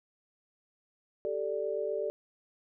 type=chord; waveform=sine; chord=G suspended second; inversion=none; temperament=equal; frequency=392 / 440 / 587.3 Hz; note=G4 / A4 / D5; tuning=0 / 0 / 0 cents; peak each=-36 / -34 / -34 dBFS; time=1.25-2.1 s; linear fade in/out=0 ms; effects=none